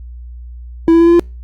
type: tone with pitch steps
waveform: triangle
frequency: 329.6 / 333.2 / 336.9 / 340.6 / 344.4 Hz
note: E4 / E4 / E4 / F4 / F4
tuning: 0 / +19 / +38 / -43 / -24 cents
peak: -3 dBFS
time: 0.88-1.195 s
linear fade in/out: 0 ms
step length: 63 ms
effects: added 60 Hz sine -28 dBFS peak until 1.43 s + Opus 48 kbps